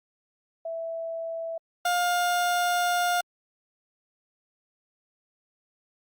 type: tone pair in turn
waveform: sine / 30% pulse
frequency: 659.3 / 707.9 Hz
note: E5 / F5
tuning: 0 / +23 cents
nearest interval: minor second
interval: 123 cents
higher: second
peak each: -30 / -20 dBFS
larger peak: second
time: 0.65-1.58 / 1.85-3.21 s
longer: second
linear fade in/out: 5 ms
effects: Opus 48 kbps